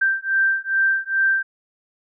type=beating tone pair; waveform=sine; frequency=1568 / 1570.4 Hz; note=G6 / G6; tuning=0 / +3 cents; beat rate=2.4 Hz; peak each=-20 dBFS; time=0.01-1.43 s; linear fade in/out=10 ms; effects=none